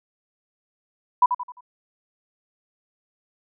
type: tone with echo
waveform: sine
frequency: 987.8 Hz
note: B5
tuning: in tune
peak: -11 dBFS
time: 1.22-1.26 s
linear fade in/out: 5 ms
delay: 87 ms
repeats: 4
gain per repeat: -8 dB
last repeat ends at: 1.608 s
effects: none